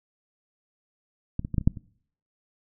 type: clicks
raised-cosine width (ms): 5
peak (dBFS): -14 / -19 / -17 / -10 / -25 / -6 / -25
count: 7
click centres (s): 1.394 / 1.449 / 1.543 / 1.582 / 1.612 / 1.675 / 1.772
effects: noise-tail reverb RT60 0.6 s tail -24 dB re dry